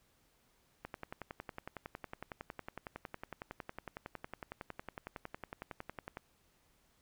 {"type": "click train", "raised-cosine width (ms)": 0.5, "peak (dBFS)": -27, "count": 59, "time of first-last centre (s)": [0.85, 6.171], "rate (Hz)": 10.9, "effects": ["pink hiss -72 dBFS RMS until 7.01 s"]}